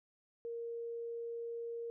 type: tone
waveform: sine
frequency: 466.2 Hz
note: A#4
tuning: in tune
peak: -39 dBFS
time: 0.45-1.9 s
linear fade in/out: 0 ms
effects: none